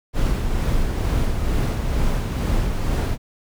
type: noise with tremolo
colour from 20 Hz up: brown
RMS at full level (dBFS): -19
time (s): 0.13-3.18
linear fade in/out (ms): 50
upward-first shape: sine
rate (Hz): 2.2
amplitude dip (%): 35
effects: none